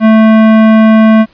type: tone with hard clipping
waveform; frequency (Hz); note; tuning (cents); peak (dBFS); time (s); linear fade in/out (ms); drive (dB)
sine; 220; A3; 0; -4; 0-1.26; 50; 16
effects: pink hiss -46 dBFS RMS until 1.33 s + resampled to 11025 Hz